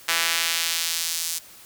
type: tone with high-pass filter sweep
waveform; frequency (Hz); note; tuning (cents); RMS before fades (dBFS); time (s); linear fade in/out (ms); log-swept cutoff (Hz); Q
sawtooth; 166.3; E3; +16; -25; 0.08-1.39; 10; 1800 to 6300; 0.87
effects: white hiss -47 dBFS RMS until 1.65 s